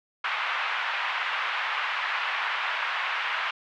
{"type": "band-pass noise", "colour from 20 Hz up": "pink", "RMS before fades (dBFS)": -29, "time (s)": [0.24, 3.51], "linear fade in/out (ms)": 5, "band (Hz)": [950, 2900], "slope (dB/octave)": 24, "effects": []}